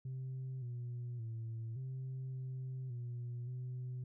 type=tone with pitch steps; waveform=sine; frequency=130.4 / 121.4 / 113.6 / 130.7 / 129.7 / 121 / 126.1 Hz; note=C3 / B2 / A#2 / C3 / C3 / B2 / B2; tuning=-5 / -29 / -44 / -1 / -15 / -35 / +36 cents; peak=-38 dBFS; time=0.05-4.04 s; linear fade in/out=5 ms; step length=570 ms; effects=tanh soft clip ceiling -38 dBFS